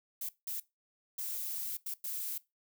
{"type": "noise bursts at uneven times", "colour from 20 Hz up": "violet", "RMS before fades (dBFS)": -38, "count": 5, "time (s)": [[0.21, 0.29], [0.47, 0.6], [1.18, 1.77], [1.86, 1.94], [2.04, 2.38]], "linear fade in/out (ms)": 5, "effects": ["noise-tail reverb RT60 0.2 s tail -19 dB re dry"]}